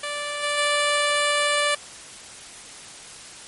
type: tone with level steps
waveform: 10% pulse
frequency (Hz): 585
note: D5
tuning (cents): -7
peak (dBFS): -19 / -14 / -11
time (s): 0.03-1.75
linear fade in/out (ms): 5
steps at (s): 0.42 / 0.57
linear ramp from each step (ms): 20
effects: white hiss -41 dBFS RMS until 3.47 s + MP3 48 kbps